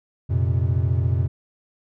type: chord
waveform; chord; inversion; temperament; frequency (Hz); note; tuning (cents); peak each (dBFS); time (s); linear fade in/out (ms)
triangle; F suspended fourth; none; equal with one note detuned; 89.24 / 116.54 / 130.81; F2 / Bb2 / C3; +38 / 0 / 0; -19 / -21 / -22; 0.29-1.28; 20
effects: none